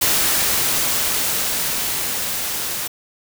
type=noise with level ramp; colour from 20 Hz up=white; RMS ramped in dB=-17 to -25 dBFS; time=0.01-2.88 s; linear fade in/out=10 ms; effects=none